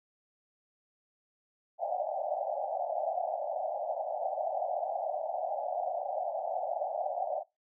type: band-pass noise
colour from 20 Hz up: white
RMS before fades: -34 dBFS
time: 1.78-7.44 s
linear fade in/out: 50 ms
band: 580 to 790 Hz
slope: 96 dB/octave
effects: noise-tail reverb RT60 0.2 s tail -20 dB re dry